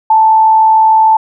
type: tone with frequency modulation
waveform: sine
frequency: 880 Hz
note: A5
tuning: in tune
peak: -4 dBFS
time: 0.1-1.17 s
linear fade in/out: 5 ms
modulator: 53.3 Hz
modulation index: 0.21
effects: none